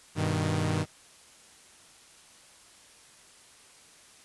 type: chord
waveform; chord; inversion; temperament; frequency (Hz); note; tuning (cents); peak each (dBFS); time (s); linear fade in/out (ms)
sawtooth; G augmented; none; equal; 98 / 123.47 / 155.56; G2 / B2 / D#3; 0 / 0 / 0; -26 / -30 / -25; 0.15-0.86; 50
effects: white hiss -55 dBFS RMS until 4.24 s + resampled to 24000 Hz